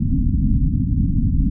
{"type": "low-pass noise", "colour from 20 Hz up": "pink", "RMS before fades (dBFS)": -17, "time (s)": [0, 1.5], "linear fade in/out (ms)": 10, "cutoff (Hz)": 280, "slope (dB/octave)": 96, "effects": []}